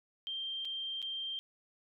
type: tone with dropouts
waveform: sine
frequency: 3165 Hz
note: G7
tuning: 16 cents sharp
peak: -36 dBFS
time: 0.27-1.39 s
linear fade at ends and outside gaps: 0 ms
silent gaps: 0.649-0.653 / 1.018-1.026 s
effects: none